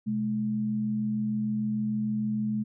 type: tone pair together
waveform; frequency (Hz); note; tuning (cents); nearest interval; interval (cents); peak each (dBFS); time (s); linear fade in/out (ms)
sine; 127.01 / 213.6; B2 / G#3; +49 / +49; major sixth; 900; -36 / -26; 0.06-2.64; 20
effects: none